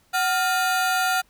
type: ring-modulated tone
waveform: 40% pulse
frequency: 1076 Hz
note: C6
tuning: 48 cents sharp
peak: -16 dBFS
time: 0.13-1.22 s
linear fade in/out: 20 ms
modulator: 328 Hz
effects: pink hiss -61 dBFS RMS until 1.29 s